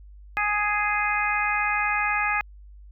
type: harmonic tone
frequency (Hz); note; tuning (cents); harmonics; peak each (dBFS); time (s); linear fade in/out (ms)
416.1; G#4; +3; 2 / 3 / 4 / 5 / 6; -28 / -28 / -28 / -28 / -28; 0.37-2.41; 0
effects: added 50 Hz sine -43 dBFS peak until 2.91 s